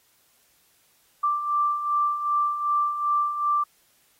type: beating tone pair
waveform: sine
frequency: 1174.7 / 1177.3 Hz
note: D6 / D6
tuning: 0 / +4 cents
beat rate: 2.6 Hz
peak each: -29 / -22 dBFS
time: 1.23-3.64 s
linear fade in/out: 10 ms
effects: white hiss -63 dBFS RMS until 4.19 s + AAC 48 kbps